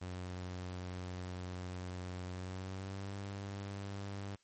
sawtooth tone with pitch glide, 90.9 to 99.13 Hz, F#2 to G2, -30 to +20 cents, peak -37 dBFS, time 0.01-4.36 s, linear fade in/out 10 ms, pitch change +150 cents, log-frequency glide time 2.31-3.15 s, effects white hiss -73 dBFS RMS until 4.43 s + MP3 32 kbps

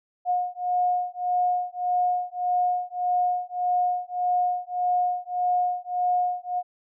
sine beating tone pair, 719 / 720.7 Hz, F#5 / F#5, -50 / -46 cents, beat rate 1.7 Hz, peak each -25 dBFS, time 0.25-6.63 s, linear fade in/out 50 ms, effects none

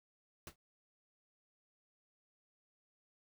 pink noise with exponential decay, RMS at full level -44 dBFS, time 0.47-0.56 s, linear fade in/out 2 ms, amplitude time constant 19 ms, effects none

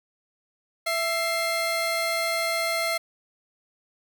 30% pulse tone pair together, 665 / 2109 Hz, E5 / C7, +15 / +13 cents, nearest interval octave + minor sixth, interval 1998 cents, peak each -24 dBFS, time 0.86-2.98 s, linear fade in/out 10 ms, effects none

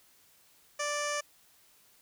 15% pulse tone with low-pass filter, 587.3 Hz, D5, in tune, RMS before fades -33 dBFS, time 0.79-1.21 s, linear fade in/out 10 ms, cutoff 7400 Hz, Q 2.6, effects white hiss -63 dBFS RMS until 2.01 s

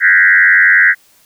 sine tone with frequency modulation, 1760 Hz, A6, in tune, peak -5 dBFS, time 0-0.95 s, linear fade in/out 50 ms, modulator 91.1 Hz, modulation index 2.8, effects white hiss -50 dBFS RMS until 1.25 s

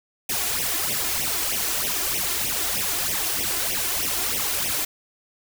white noise with flanger, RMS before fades -25 dBFS, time 0.29-4.85 s, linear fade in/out 5 ms, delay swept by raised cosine 0.33 to 2.93 ms, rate 3.2 Hz, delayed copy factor +0.95, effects none

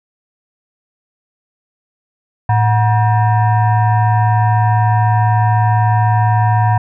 sine tone with frequency modulation, 110 Hz, A2, in tune, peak -9 dBFS, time 2.49-6.78 s, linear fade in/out 5 ms, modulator 846 Hz, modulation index 0.88, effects none

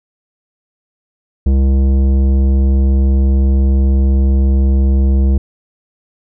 sine tone with tanh clipping, 67.1 Hz, C2, 44 cents sharp, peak -10 dBFS, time 1.46-5.38 s, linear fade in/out 5 ms, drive 13 dB, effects none

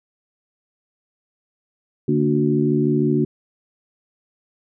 harmonic tone with a mistuned harmonic, 73.42 Hz, D2, in tune, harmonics 2 / 3 / 4 / 5, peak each -21 / -21 / -21 / -21 dBFS, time 2.08-3.25 s, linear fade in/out 5 ms, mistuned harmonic 3, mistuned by +59 cents, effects none

